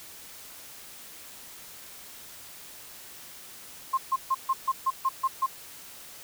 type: tone bursts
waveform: sine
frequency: 1061 Hz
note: C6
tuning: 24 cents sharp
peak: -21 dBFS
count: 9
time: 3.93-5.464 s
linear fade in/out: 10 ms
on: 46 ms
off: 140 ms
effects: white hiss -46 dBFS RMS until 6.23 s